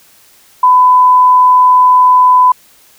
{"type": "tone", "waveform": "sine", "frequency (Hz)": 1003, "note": "B5", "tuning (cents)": 26, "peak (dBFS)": -3, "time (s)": [0.63, 2.52], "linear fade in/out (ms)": 5, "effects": ["white hiss -45 dBFS RMS until 2.98 s"]}